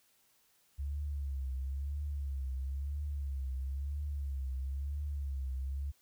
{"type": "tone with vibrato", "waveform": "sine", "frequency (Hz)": 69.1, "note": "C#2", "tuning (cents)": -5, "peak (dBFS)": -34, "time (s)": [0.78, 5.92], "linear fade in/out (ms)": 20, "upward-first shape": "triangle", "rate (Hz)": 1, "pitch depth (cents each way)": 110, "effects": ["white hiss -70 dBFS RMS until 6.01 s"]}